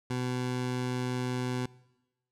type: tone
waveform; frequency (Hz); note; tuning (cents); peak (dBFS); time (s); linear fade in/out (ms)
20% pulse; 125.5; B2; +28; -25; 0.1-1.66; 5
effects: noise-tail reverb RT60 1.0 s tail -22 dB re dry + low-pass 9000 Hz 12 dB/octave